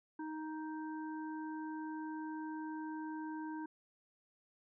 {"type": "harmonic tone", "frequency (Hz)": 312.4, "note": "D#4", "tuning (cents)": 7, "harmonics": [1, 3, 5], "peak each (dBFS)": [-41, -47, -53], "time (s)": [0.19, 3.66], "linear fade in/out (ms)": 5, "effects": []}